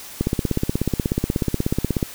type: click train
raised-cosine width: 3 ms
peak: -6 dBFS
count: 31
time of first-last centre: 0.21-2.028 s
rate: 16.5 Hz
effects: white hiss -38 dBFS RMS until 2.14 s